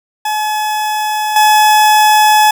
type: tone with level steps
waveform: 40% pulse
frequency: 853 Hz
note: G#5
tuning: 46 cents sharp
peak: -13 / -5 dBFS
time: 0.25-2.51 s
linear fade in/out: 5 ms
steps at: 1.36 s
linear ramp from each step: 2 ms
effects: none